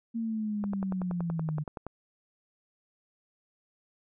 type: linear sweep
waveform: sine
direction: down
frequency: 231.4 to 148.8 Hz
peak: -29 dBFS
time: 0.14-1.64 s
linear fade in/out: 20 ms
type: click train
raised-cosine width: 1 ms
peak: -23 dBFS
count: 14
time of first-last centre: 0.64-1.866 s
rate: 10.6 Hz
effects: none